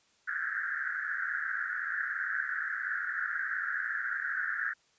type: band-pass noise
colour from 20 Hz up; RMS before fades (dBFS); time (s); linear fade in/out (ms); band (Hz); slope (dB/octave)
white; -34; 0.27-4.74; 20; 1400 to 1800; 96
effects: white hiss -68 dBFS RMS until 4.98 s + resampled to 16000 Hz